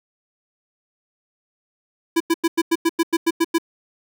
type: tone bursts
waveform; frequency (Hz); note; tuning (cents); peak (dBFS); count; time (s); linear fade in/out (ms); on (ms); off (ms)
square; 332.3; E4; +14; -15; 11; 2.16-3.584; 10; 44; 94
effects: none